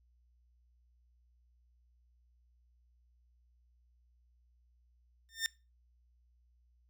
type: tone with exponential growth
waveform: 15% pulse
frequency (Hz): 1809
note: A6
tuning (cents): +48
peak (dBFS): -21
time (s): 5.29-5.46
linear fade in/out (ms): 0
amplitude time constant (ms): 36
effects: noise-tail reverb RT60 0.3 s tail -24 dB re dry + added 60 Hz sine -66 dBFS peak until 6.89 s